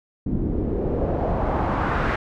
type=noise with low-pass filter sweep; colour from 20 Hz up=pink; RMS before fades=-23 dBFS; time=0.26-2.16 s; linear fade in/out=5 ms; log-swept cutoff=240 to 1700 Hz; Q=1.7; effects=none